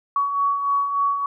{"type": "beating tone pair", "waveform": "sine", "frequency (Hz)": [1122, 1125.4], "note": ["C#6", "C#6"], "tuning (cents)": [21, 26], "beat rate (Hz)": 3.4, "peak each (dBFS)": [-28, -19], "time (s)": [0.16, 1.26], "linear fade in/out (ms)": 2, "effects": []}